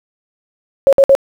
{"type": "tone bursts", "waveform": "sine", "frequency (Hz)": 548, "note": "C#5", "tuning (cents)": -20, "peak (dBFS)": -4, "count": 3, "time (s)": [0.87, 1.151], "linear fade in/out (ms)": 0, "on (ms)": 57, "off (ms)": 55, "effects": ["7-bit"]}